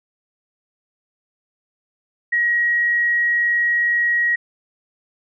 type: tone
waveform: sine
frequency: 1899 Hz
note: A#6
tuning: 32 cents sharp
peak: -15 dBFS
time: 2.32-4.36 s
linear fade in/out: 10 ms
effects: none